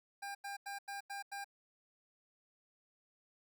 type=tone bursts; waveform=25% pulse; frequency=800 Hz; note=G5; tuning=35 cents sharp; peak=-38 dBFS; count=6; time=0.22-1.445 s; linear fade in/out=10 ms; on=130 ms; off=89 ms; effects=none